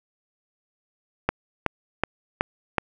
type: click train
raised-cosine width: 0.5 ms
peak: -5 dBFS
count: 5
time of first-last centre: 1.29-2.783 s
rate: 2.68 Hz
effects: none